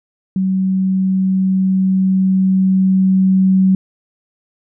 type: tone with level ramp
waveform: sine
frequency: 189.2 Hz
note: F#3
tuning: 39 cents sharp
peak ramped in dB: -13 to -8 dBFS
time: 0.36-3.75 s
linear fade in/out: 2 ms
effects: none